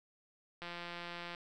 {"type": "click train", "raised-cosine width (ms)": 0.3, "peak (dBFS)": -28, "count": 127, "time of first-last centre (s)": [0.62, 1.348], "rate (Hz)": 173, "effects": []}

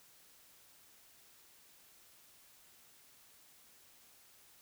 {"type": "silence", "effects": ["white hiss -63 dBFS RMS until 4.61 s"]}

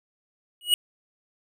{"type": "tone with exponential growth", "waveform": "square", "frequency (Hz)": 2905, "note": "F#7", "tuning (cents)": -32, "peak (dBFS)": -13, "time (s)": [0.61, 0.74], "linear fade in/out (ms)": 1, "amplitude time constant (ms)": 27, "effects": []}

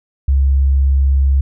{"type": "tone", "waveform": "sine", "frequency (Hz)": 68.1, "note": "C#2", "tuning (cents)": -30, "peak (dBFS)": -9, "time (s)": [0.28, 1.41], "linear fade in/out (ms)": 5, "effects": []}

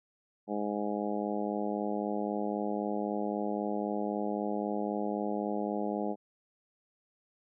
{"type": "harmonic tone", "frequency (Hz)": 103.83, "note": "G#2", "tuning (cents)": 0, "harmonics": [2, 3, 4, 5, 6, 7, 8], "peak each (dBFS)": [-35, -37, -38, -39, -40, -40, -41], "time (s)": [0.47, 6.16], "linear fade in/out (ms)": 50, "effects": []}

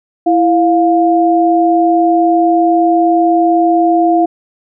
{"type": "tone pair together", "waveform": "sine", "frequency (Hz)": [332.2, 703.9], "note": ["E4", "F5"], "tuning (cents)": [13, 13], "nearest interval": "octave + minor second", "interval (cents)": 1300, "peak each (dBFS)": -10, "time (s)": [0.26, 4.26], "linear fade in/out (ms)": 10, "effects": []}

